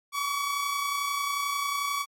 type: tone pair together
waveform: sawtooth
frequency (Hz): 1108.8 / 1140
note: C#6 / C#6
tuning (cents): 0 / +48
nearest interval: unison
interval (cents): 48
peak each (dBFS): -31 / -24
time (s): 0.12-2.06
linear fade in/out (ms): 50
effects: MP3 64 kbps